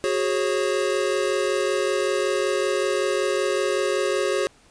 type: chord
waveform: square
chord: F# suspended second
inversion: none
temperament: equal with one note detuned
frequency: 370 / 415.3 / 544.5 Hz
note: F#4 / G#4 / C#5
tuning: 0 / 0 / -31 cents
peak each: -26 dBFS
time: 0.04-4.47 s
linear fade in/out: 0 ms
effects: pink hiss -55 dBFS RMS until 4.7 s + resampled to 22050 Hz